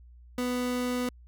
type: tone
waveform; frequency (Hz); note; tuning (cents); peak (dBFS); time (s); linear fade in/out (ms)
30% pulse; 248; B3; +7; -25; 0.38-1.09; 2
effects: added 60 Hz sine -49 dBFS peak until 1.27 s